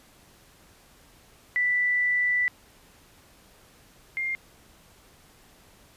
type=tone pair in turn; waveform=sine; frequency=1975.5 / 2114 Hz; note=B6 / C7; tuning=0 / +17 cents; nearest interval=minor second; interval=117 cents; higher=second; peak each=-21 / -26 dBFS; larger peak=first; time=1.56-2.48 / 4.17-4.35 s; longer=first; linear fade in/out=0 ms; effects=pink hiss -56 dBFS RMS until 5.96 s + resampled to 32000 Hz